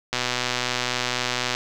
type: click train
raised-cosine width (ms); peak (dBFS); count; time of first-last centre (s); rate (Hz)
0.2; -6; 177; 0.13-1.549; 124
effects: none